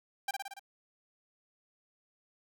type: tone with echo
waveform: sawtooth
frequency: 790 Hz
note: G5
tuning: 13 cents sharp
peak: -27 dBFS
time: 0.28-0.31 s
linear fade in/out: 5 ms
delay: 57 ms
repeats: 5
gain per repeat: -3 dB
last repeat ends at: 0.595 s
effects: none